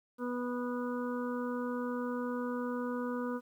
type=harmonic tone; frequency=245.6 Hz; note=B3; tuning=9 cents flat; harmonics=1 / 2 / 4 / 5 / 6; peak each=-35 / -38 / -44 / -45 / -47 dBFS; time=0.18-3.41 s; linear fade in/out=50 ms; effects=11-bit